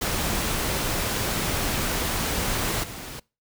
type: noise with level steps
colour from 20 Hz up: pink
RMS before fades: -26 / -37 dBFS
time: 0.01-3.2 s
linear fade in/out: 10 ms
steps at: 2.83 s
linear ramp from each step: 10 ms
effects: noise-tail reverb RT60 0.3 s tail -25 dB re dry